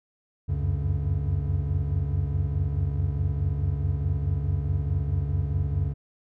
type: tone cluster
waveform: triangle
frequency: 70.9 / 89.6 / 94.3 / 141.5 Hz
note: C#2 / F2 / F#2 / C#3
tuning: +40 / +45 / +33 / +36 cents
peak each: -27 dBFS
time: 0.48-5.94 s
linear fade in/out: 20 ms
effects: none